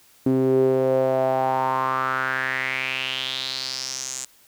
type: tone with band-pass filter sweep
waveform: sawtooth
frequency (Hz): 131.1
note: C3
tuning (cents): +4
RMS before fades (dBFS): -23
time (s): 0.26-4.25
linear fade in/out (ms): 5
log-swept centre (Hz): 300 to 7400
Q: 5
effects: white hiss -55 dBFS RMS until 4.47 s